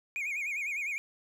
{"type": "tone with vibrato", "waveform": "triangle", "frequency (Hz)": 2311, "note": "D7", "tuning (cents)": -28, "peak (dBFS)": -30, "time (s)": [0.16, 0.98], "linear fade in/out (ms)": 0, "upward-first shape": "sine", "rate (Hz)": 9.9, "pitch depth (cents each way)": 140, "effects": []}